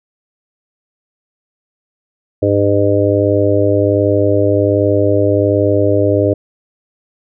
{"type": "harmonic tone", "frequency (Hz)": 101.3, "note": "G#2", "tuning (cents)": -43, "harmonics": [1, 3, 4, 5, 6], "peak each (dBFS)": [-16, -16, -16, -16, -16], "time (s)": [2.42, 6.34], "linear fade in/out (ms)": 10, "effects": []}